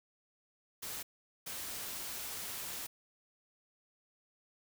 white noise bursts at uneven times, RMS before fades -42 dBFS, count 2, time 0.82-1.03 / 1.46-2.87 s, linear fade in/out 10 ms, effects none

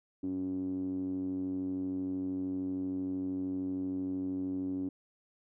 5% pulse tone with low-pass filter, 93 Hz, F#2, 9 cents sharp, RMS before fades -35 dBFS, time 0.23-4.89 s, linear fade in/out 5 ms, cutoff 290 Hz, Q 9.3, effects none

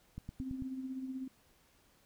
click train, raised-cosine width 5 ms, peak -30 dBFS, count 5, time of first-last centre 0.18-0.622 s, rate 9.05 Hz
sine tone with tremolo, 261.6 Hz, C4, in tune, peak -36 dBFS, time 0.4-1.28 s, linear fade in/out 5 ms, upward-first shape sine, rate 16 Hz, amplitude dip 50%
effects pink hiss -68 dBFS RMS until 2.05 s

